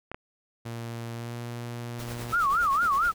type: clicks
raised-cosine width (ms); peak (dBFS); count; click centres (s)
0.5; -21; 2; 0.116 / 0.145
type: tone with pitch glide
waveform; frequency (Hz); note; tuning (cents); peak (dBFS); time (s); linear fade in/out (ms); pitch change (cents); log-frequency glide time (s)
sawtooth; 116.54 to 119.13; A#2 to A#2; 0 to +38; -30; 0.65-2.33; 10; +38; 1.13-1.36
type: noise with tremolo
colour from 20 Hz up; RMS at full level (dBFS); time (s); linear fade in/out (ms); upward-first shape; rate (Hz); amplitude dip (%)
pink; -39; 1.98-3.14; 20; sine; 9.5; 60
type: tone with vibrato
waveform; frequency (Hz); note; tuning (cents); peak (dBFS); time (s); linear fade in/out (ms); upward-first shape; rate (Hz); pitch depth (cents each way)
sine; 1244.5; D#6; 0; -21; 2.32-3.12; 20; sine; 4.4; 240
effects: none